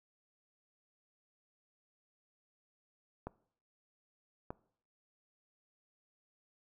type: clicks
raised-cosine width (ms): 1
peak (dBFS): -26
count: 2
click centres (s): 3.27 / 4.505
effects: noise-tail reverb RT60 0.6 s tail -21 dB re dry